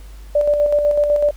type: tone with tremolo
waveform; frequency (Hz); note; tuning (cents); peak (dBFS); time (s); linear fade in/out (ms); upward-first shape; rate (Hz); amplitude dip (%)
sine; 587.3; D5; 0; -11; 0.35-1.31; 5; square; 8; 40
effects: added 50 Hz sine -34 dBFS peak until 1.36 s + pink hiss -49 dBFS RMS until 1.36 s